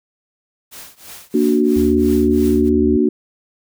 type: noise with tremolo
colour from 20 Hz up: white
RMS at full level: -34 dBFS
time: 0.71-2.7 s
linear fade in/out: 20 ms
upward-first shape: triangle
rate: 3 Hz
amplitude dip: 95%
type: chord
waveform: sine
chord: Bb augmented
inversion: none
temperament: equal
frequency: 233.1 / 293.7 / 370 Hz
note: Bb3 / D4 / F#4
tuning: 0 / 0 / 0 cents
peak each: -16 dBFS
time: 1.34-3.09 s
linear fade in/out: 5 ms
type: tone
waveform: sine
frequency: 76.8 Hz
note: D#2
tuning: 22 cents flat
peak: -22 dBFS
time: 1.76-2.97 s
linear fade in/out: 5 ms
effects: none